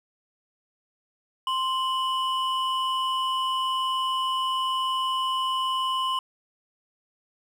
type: tone pair together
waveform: triangle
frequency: 1046.5 / 2960 Hz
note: C6 / F#7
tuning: 0 / 0 cents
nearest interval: octave + tritone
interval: 1800 cents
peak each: -23 / -28 dBFS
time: 1.47-6.19 s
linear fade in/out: 2 ms
effects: none